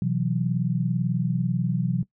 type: chord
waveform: sine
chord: B suspended fourth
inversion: none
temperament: equal with one note detuned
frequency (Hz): 126.72 / 164.81 / 185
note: B2 / E3 / F#3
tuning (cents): +45 / 0 / 0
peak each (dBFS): -26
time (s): 0.02-2.03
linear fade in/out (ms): 2
effects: noise-tail reverb RT60 0.1 s tail -19 dB re dry